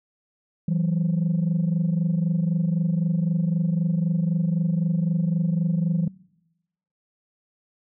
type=tone pair together; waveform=sine; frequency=164.7 / 188.59 Hz; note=E3 / F#3; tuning=-1 / +33 cents; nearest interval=major second; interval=234 cents; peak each=-20 / -23 dBFS; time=0.68-6.08 s; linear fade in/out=5 ms; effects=noise-tail reverb RT60 0.9 s tail -23 dB re dry + tanh soft clip ceiling -16 dBFS